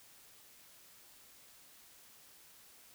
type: silence
effects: white hiss -60 dBFS RMS until 2.94 s